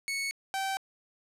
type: tone pair in turn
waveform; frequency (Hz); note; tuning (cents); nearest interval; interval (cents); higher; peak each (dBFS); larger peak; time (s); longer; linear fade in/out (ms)
sawtooth; 2212 / 774.6; C#7 / G5; -4 / -21; octave + tritone; 1817; first; -27 / -26; second; 0.08-0.31 / 0.54-0.77; neither; 0
effects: low-pass 12000 Hz 12 dB/octave